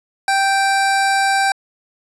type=tone; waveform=25% pulse; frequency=783 Hz; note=G5; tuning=2 cents flat; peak=-10 dBFS; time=0.28-1.52 s; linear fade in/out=2 ms; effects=resampled to 24000 Hz